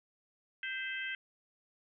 harmonic tone with a mistuned harmonic, 523.3 Hz, C5, in tune, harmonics 3 / 4 / 5 / 6, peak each -39 / -41 / -43 / -45 dBFS, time 0.63-1.15 s, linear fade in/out 2 ms, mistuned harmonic 4, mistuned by -42 cents, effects none

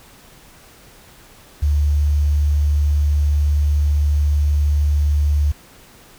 sine tone with quantisation, 73.4 Hz, D2, in tune, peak -13 dBFS, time 1.62-5.52 s, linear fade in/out 10 ms, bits 7, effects pink hiss -46 dBFS RMS until 6.18 s

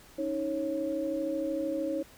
sine tone cluster, 283.1 / 316.1 / 549 Hz, C#4 / D#4 / C#5, +37 / +27 / -17 cents, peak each -38 / -32 / -32 dBFS, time 0.18-2.03 s, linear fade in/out 10 ms, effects pink hiss -55 dBFS RMS until 2.17 s

